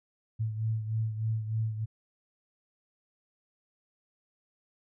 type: beating tone pair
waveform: sine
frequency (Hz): 110 / 113.3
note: A2 / A#2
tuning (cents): 0 / -49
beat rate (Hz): 3.3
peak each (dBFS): -29 / -36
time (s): 0.39-1.86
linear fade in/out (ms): 20
effects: none